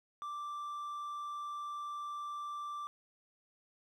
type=tone; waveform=triangle; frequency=1174.7 Hz; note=D6; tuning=in tune; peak=-37 dBFS; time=0.22-2.87 s; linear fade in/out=0 ms; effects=none

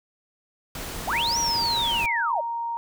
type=noise; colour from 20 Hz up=pink; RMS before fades=-34 dBFS; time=0.75-2.06 s; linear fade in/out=2 ms
type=linear two-way sweep; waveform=sine; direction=up then down; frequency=550 to 5910 to 550 Hz; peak=-23 dBFS; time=1.07-2.41 s; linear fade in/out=10 ms; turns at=1.38 s
type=tone; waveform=sine; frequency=932.3 Hz; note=A#5; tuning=in tune; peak=-26 dBFS; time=1.13-2.77 s; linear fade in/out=0 ms
effects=none

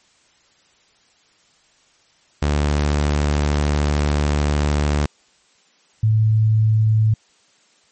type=tone pair in turn; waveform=sawtooth / sine; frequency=73.42 / 109.35 Hz; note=D2 / A2; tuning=0 / -10 cents; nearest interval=perfect fifth; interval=690 cents; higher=second; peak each=-12 dBFS; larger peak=neither; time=2.42-5.06 / 6.03-7.14 s; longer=first; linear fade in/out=5 ms; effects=white hiss -57 dBFS RMS until 7.91 s + MP3 32 kbps

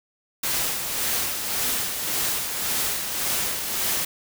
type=noise with tremolo; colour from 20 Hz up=white; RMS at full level=-24 dBFS; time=0.43-4.05 s; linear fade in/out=5 ms; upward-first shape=sine; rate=1.8 Hz; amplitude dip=45%; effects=none

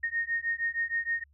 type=beating tone pair; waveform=sine; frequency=1848 / 1854.4 Hz; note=A#6 / A#6; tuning=-16 / -10 cents; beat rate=6.4 Hz; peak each=-31 dBFS; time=0.03-1.24 s; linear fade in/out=10 ms; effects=added 71 Hz sine -60 dBFS peak until 1.33 s

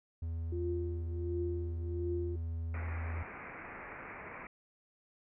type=tone; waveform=triangle; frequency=82.41 Hz; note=E2; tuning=in tune; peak=-33 dBFS; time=0.22-3.23 s; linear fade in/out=5 ms
type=tone with tremolo; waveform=sine; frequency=349.2 Hz; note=F4; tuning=in tune; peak=-33 dBFS; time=0.52-2.36 s; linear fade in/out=5 ms; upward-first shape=triangle; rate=1.4 Hz; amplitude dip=95%
type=low-pass noise; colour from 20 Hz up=white; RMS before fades=-47 dBFS; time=2.74-4.47 s; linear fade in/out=2 ms; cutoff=2400 Hz; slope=96 dB/octave
effects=none

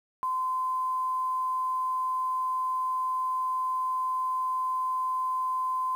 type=tone with quantisation; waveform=sine; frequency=1029 Hz; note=C6; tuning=29 cents flat; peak=-26 dBFS; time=0.23-5.95 s; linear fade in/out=0 ms; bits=9; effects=none

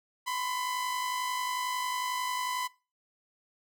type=tone pair together; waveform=sawtooth; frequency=999 / 1050.1 Hz; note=B5 / C6; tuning=+20 / +6 cents; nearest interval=minor second; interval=86 cents; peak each=-28 / -35 dBFS; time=0.26-2.68 s; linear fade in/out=20 ms; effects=noise-tail reverb RT60 0.3 s tail -21 dB re dry

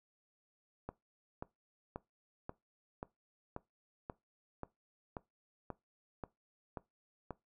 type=click train; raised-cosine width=1 ms; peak=-27 dBFS; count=13; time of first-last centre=0.89-7.307 s; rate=1.87 Hz; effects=noise-tail reverb RT60 0.2 s tail -20 dB re dry

